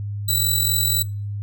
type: tone with amplitude modulation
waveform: 10% pulse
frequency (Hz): 3951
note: B7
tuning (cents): 0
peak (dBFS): -8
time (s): 0.28-1.03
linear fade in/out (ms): 10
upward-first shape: sine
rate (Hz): 43.9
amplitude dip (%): 50
effects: noise-tail reverb RT60 0.4 s tail -24 dB re dry + added 102 Hz sine -25 dBFS peak until 1.42 s